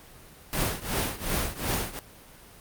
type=noise with tremolo; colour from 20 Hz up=pink; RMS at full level=-25 dBFS; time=0.53-1.99 s; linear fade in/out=0 ms; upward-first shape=triangle; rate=2.7 Hz; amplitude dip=90%; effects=pink hiss -50 dBFS RMS until 2.6 s + Opus 32 kbps